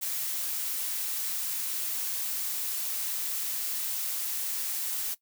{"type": "noise", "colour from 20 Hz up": "blue", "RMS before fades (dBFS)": -32, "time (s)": [0.01, 5.15], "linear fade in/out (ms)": 20, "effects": ["noise-tail reverb RT60 0.1 s tail -18 dB re dry"]}